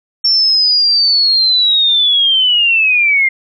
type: linear sweep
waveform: sine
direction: down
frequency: 5450 to 2093 Hz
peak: -8 dBFS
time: 0.24-3.29 s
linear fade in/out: 10 ms
effects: none

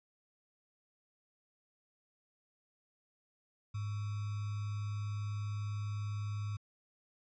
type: tone with sample-and-hold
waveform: sine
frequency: 103.83 Hz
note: G#2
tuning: in tune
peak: -35 dBFS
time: 3.74-6.57 s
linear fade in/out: 10 ms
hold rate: 1225 Hz
effects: resampled to 16000 Hz

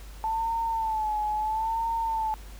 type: tone with vibrato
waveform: sine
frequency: 880 Hz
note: A5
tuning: in tune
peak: -25 dBFS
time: 0.24-2.34 s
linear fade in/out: 0 ms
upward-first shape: sine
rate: 0.75 Hz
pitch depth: 67 cents each way
effects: added 50 Hz sine -41 dBFS peak until 2.59 s + pink hiss -51 dBFS RMS until 2.59 s

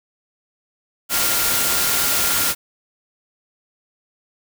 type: tone in noise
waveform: sine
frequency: 1398 Hz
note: F6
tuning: 1 cent sharp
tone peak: -29 dBFS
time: 1.09-2.55 s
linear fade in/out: 50 ms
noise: white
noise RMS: -19 dBFS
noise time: 1.09-2.55 s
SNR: -13 dB
effects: none

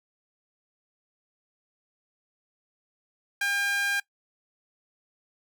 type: tone with high-pass filter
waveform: sawtooth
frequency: 803 Hz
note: G5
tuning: 41 cents sharp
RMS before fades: -27 dBFS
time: 3.41-4 s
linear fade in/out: 5 ms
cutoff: 1700 Hz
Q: 2.9
effects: noise-tail reverb RT60 0.1 s tail -21 dB re dry

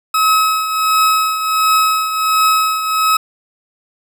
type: tone with tremolo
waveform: 40% pulse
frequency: 1282 Hz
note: E6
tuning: 49 cents flat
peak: -8 dBFS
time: 0.14-3.17 s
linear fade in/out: 5 ms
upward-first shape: triangle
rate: 1.4 Hz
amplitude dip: 65%
effects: none

